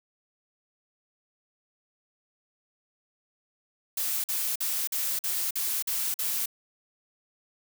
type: noise bursts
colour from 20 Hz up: blue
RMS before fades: -29 dBFS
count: 8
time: 3.97-6.459 s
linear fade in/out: 5 ms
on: 270 ms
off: 47 ms
effects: none